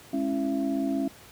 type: tone cluster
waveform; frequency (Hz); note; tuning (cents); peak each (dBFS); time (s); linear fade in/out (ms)
sine; 208.7 / 274.2 / 330.4 / 673; G#3 / C#4 / E4 / E5; +9 / -19 / +4 / +36; -34 / -26 / -33 / -35; 0.13-1.08; 5
effects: pink hiss -50 dBFS RMS until 1.31 s + high-pass 60 Hz 12 dB/octave